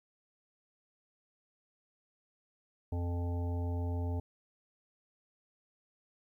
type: harmonic tone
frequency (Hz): 87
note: F2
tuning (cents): -6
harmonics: 1 / 3 / 5 / 7 / 9 / 10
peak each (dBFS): -32 / -42 / -46 / -49 / -51 / -52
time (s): 2.92-4.2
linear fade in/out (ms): 5
effects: 12-bit